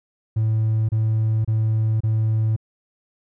triangle tone bursts, 110 Hz, A2, in tune, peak -14 dBFS, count 4, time 0.36-2.564 s, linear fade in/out 10 ms, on 530 ms, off 28 ms, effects tanh soft clip ceiling -12 dBFS

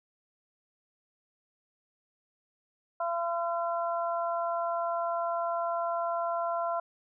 harmonic tone, 340 Hz, F4, 46 cents flat, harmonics 2 / 3 / 4, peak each -30 / -34 / -36 dBFS, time 3-6.8 s, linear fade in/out 5 ms, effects none

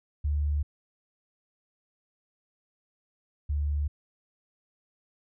sine tone pair in turn, 73.42 / 73.07 Hz, D2 / D2, 0 / -8 cents, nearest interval unison, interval 8 cents, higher first, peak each -24 / -25 dBFS, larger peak first, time 0.24-0.63 / 3.49-3.88 s, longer neither, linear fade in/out 10 ms, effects none

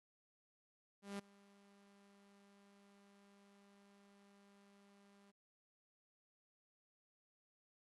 sawtooth tone with ADSR envelope, 200.1 Hz, G3, 36 cents sharp, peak -38 dBFS, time 1.02-5.32 s, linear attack 170 ms, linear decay 9 ms, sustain -24 dB, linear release 21 ms, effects AAC 32 kbps

